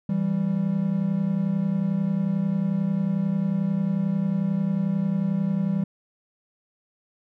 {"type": "tone pair together", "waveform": "triangle", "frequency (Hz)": [164.81, 195.99], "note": ["E3", "G3"], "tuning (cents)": [0, 0], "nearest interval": "minor third", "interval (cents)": 300, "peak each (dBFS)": [-24, -21], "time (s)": [0.09, 5.84], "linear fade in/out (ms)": 5, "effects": []}